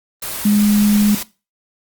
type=tone in noise; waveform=sine; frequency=207.7 Hz; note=G#3; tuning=in tune; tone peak=-10 dBFS; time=0.45-1.15 s; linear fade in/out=5 ms; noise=white; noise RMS=-25 dBFS; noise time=0.22-1.23 s; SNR=+12 dB; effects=noise-tail reverb RT60 0.3 s tail -19 dB re dry + Opus 24 kbps